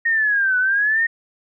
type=linear two-way sweep; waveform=sine; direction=down then up; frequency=1864.7 to 1480 to 1864.7 Hz; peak=-15 dBFS; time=0.05-1.07 s; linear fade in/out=10 ms; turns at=0.58 s; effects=none